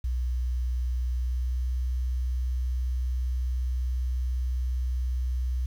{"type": "tone with pitch glide", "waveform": "sine", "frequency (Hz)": [61.74, 62.67], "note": ["B1", "B1"], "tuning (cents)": [0, 26], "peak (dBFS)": -24, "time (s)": [0.04, 5.66], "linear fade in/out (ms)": 5, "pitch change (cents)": 26, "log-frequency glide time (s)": [1.14, 1.67], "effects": ["tanh soft clip ceiling -21 dBFS", "9-bit"]}